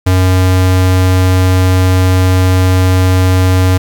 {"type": "tone", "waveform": "square", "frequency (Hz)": 92.5, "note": "F#2", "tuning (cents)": 0, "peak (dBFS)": -7, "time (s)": [0.06, 3.78], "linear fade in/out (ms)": 10, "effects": ["7-bit"]}